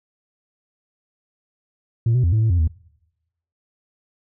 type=tone with pitch steps; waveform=sine; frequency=115.3 / 125.2 / 85.1 / 109.6 / 111.5 / 87.5 / 79.6 Hz; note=A#2 / B2 / F2 / A2 / A2 / F2 / D#2; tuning=-19 / +24 / -44 / -6 / +23 / +4 / +40 cents; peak=-12 dBFS; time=2.06-2.676 s; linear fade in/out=5 ms; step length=88 ms; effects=noise-tail reverb RT60 0.9 s tail -25 dB re dry + tanh soft clip ceiling -13 dBFS